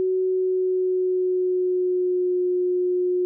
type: tone with pitch glide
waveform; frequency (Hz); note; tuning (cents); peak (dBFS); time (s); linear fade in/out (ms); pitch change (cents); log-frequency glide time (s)
sine; 372.7 to 361.3; F#4 to F#4; +13 to -41; -19; 0-3.25; 0; -54; 0.24-2.41
effects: none